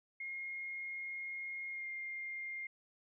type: tone with pitch glide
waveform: sine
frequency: 2143 to 2115 Hz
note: C7 to C7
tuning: +41 to +18 cents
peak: -40 dBFS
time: 0.2-2.67 s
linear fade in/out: 5 ms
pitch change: -23 cents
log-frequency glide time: 1.7-1.87 s
effects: none